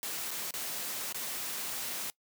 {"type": "noise with dropouts", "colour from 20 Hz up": "white", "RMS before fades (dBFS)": -37, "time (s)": [0.03, 2.1], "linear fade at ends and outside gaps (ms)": 0, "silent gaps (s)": [[0.307, 0.313], [0.508, 0.539], [1.125, 1.145]], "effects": ["noise-tail reverb RT60 0.1 s tail -22 dB re dry", "high-pass 150 Hz 12 dB/octave"]}